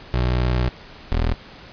25% pulse tone pair in turn, 61.6 / 40.78 Hz, B1 / E1, -4 / -18 cents, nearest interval perfect fifth, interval 714 cents, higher first, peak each -14 dBFS, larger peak neither, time 0.14-0.69 / 1.12-1.34 s, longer first, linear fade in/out 0 ms, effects pink hiss -42 dBFS RMS until 1.72 s + resampled to 11025 Hz

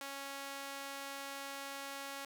sawtooth tone with high-pass filter, 276.5 Hz, C#4, 4 cents flat, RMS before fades -45 dBFS, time 0.01-2.25 s, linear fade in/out 2 ms, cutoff 740 Hz, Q 0.59, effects none

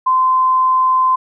sine tone, 1033 Hz, C6, 22 cents flat, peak -10 dBFS, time 0.06-1.16 s, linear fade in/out 10 ms, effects none

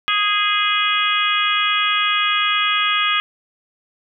harmonic tone with a mistuned harmonic, 415.3 Hz, G#4, in tune, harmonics 3 / 4 / 5 / 6 / 7 / 8, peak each -20 / -25 / -24 / -23 / -24 / -22 dBFS, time 0.08-3.2 s, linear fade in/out 0 ms, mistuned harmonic 4, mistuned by -17 cents, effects none

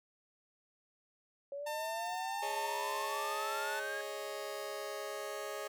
sine exponential sweep, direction up, 554.4 to 1661.2 Hz, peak -39 dBFS, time 1.52-4.01 s, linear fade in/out 2 ms
sawtooth tone with pitch glide, 899 to 880 Hz, A5 to A5, +37 to 0 cents, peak -35 dBFS, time 1.66-3.8 s, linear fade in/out 10 ms, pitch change -37 cents, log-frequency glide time 2.57-3.47 s
sawtooth chord, Ab suspended fourth, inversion none, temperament just, 415.3 / 553.7 / 623 Hz, Ab4 / Db5 / Eb5, 0 / -2 / +2 cents, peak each -40 dBFS, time 2.42-5.68 s, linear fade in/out 10 ms
effects none

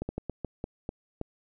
slowing click train, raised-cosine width 2 ms, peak -19 dBFS, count 8, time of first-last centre 0.02-1.214 s, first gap 70 ms, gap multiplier 1.29, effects none

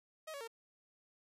sawtooth tone with pitch steps, 630 / 563 / 456.8 Hz, D#5 / C#5 / A#4, +21 / +27 / -35 cents, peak -40 dBFS, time 0.27-0.477 s, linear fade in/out 10 ms, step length 69 ms, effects resampled to 32000 Hz

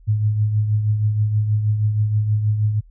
sine tone with tremolo, 106.4 Hz, G#2, 42 cents sharp, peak -13 dBFS, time 0.07-2.81 s, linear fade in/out 20 ms, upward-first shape triangle, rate 6.3 Hz, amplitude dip 55%, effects added 40 Hz sine -44 dBFS peak until 2.9 s

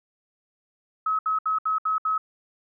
sine tone bursts, 1282 Hz, E6, 49 cents flat, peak -21 dBFS, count 6, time 1.06-2.18 s, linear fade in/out 5 ms, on 130 ms, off 68 ms, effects none

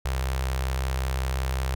sawtooth tone with notch filter, 65.41 Hz, C2, in tune, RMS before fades -27 dBFS, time 0.05-1.75 s, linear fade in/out 5 ms, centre 250 Hz, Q 0.54, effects none

